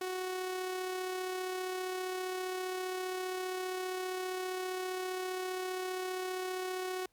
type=tone with amplitude modulation; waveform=sawtooth; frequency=370 Hz; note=F#4; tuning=in tune; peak=-30 dBFS; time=0.01-7.06 s; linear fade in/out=5 ms; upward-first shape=sine; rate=35.1 Hz; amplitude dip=30%; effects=pink hiss -74 dBFS RMS until 7.12 s